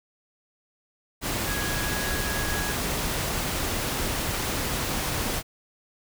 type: tone in noise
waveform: sine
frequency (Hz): 1661.2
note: G#6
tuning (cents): 0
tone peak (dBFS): -33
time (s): 1.45-2.75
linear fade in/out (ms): 50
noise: pink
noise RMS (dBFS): -28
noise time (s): 1.21-5.43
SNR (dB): -8
effects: none